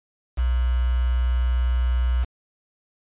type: tone with quantisation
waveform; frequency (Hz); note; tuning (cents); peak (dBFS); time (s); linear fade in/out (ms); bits
sine; 61.74; B1; 0; -18; 0.37-2.25; 20; 6
effects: resampled to 8000 Hz